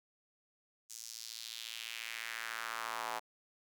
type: tone with high-pass filter sweep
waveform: square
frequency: 57.1 Hz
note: A#1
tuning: 35 cents flat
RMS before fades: -43 dBFS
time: 0.89-3.2 s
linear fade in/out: 20 ms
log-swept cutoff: 6600 to 830 Hz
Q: 2.2
effects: none